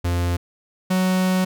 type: tone pair in turn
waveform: 45% pulse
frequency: 87.31 / 185.52 Hz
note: F2 / F#3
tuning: 0 / +5 cents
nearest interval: octave + minor second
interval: 1305 cents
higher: second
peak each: -19 / -17 dBFS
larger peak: second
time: 0.04-0.37 / 0.9-1.45 s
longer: second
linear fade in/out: 10 ms
effects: none